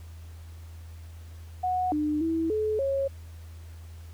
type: tone with pitch steps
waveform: sine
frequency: 734 / 300.7 / 326 / 430.2 / 547 Hz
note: F#5 / D4 / E4 / A4 / C#5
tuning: -14 / +41 / -19 / -39 / -23 cents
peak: -24 dBFS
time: 1.63-3.08 s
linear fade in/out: 10 ms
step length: 290 ms
effects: added 82 Hz sine -41 dBFS peak until 4.13 s + pink hiss -57 dBFS RMS until 4.13 s